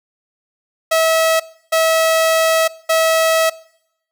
sawtooth tone bursts at uneven times, 647 Hz, E5, 32 cents flat, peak -8 dBFS, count 3, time 0.91-1.4 / 1.72-2.68 / 2.89-3.5 s, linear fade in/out 10 ms, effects noise-tail reverb RT60 0.8 s tail -22 dB re dry

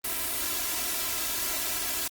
white noise with comb filter, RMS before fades -30 dBFS, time 0.04-2.08 s, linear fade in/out 5 ms, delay 3 ms, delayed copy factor +1, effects Opus 32 kbps

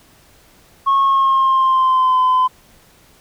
sine tone with pitch glide, 1093 to 1019.8 Hz, C#6 to C6, -25 to -45 cents, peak -9 dBFS, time 0.86-2.48 s, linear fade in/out 20 ms, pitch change -120 cents, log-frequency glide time 1.02-2.2 s, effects tanh soft clip ceiling -9 dBFS + pink hiss -50 dBFS RMS until 3.2 s

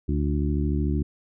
harmonic tone with a mistuned harmonic, 73.42 Hz, D2, in tune, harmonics 1 / 2 / 3 / 4 / 5, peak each -24 / -28 / -30 / -30 / -34 dBFS, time 0.08-1.03 s, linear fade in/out 10 ms, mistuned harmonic 5, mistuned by -29 cents, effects none

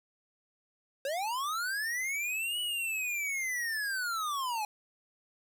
square linear two-way sweep, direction up then down, 523.3 to 2960 to 822 Hz, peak -32 dBFS, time 1.05-4.65 s, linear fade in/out 2 ms, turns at 2.6 s, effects 10-bit

